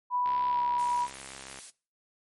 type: tone with pitch glide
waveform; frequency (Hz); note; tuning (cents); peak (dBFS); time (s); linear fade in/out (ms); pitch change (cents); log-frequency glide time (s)
sine; 987 to 971.7; B5 to B5; -1 to -28; -25; 0.1-1.08; 50; -27; 0.48-0.58
type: click train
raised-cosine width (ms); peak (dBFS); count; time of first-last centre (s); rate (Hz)
0.3; -27; 90; 0.26-1.588; 67
type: noise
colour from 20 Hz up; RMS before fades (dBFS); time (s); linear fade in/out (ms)
blue; -43; 0.78-1.71; 20
effects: noise-tail reverb RT60 0.4 s tail -23 dB re dry + MP3 48 kbps